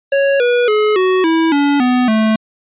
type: tone with pitch steps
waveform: square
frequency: 554.4 / 485.4 / 425 / 372.2 / 325.9 / 285.3 / 249.8 / 218.7 Hz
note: C#5 / B4 / G#4 / F#4 / E4 / C#4 / B3 / A3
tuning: 0 / -30 / +40 / +10 / -20 / +50 / +20 / -10 cents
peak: -11 dBFS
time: 0.12-2.36 s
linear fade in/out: 5 ms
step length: 280 ms
effects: resampled to 8000 Hz